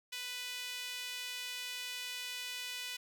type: tone with high-pass filter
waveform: sawtooth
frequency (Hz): 495.5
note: B4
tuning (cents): +6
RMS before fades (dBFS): -42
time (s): 0.12-2.97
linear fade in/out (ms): 10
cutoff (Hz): 2700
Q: 1.7
effects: none